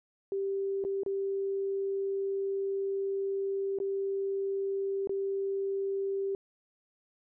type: tone with dropouts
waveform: sine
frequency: 392 Hz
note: G4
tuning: in tune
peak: -29 dBFS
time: 0.32-6.35 s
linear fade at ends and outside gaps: 1 ms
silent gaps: 0.84-0.849 / 1.034-1.062 / 3.787-3.801 / 5.073-5.094 s
effects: none